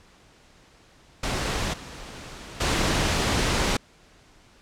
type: noise with level steps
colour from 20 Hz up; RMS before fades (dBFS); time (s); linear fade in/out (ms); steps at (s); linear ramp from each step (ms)
pink; -27 / -40 / -23; 1.23-3.77; 5; 1.73 / 2.6; 10
effects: pink hiss -55 dBFS RMS until 4.61 s + low-pass 7000 Hz 12 dB/octave